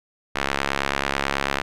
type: tone with band-pass filter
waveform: sawtooth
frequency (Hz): 69.2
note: C#2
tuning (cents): -2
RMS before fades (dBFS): -25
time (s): 0.35-1.62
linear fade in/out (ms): 10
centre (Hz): 1900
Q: 0.82
effects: none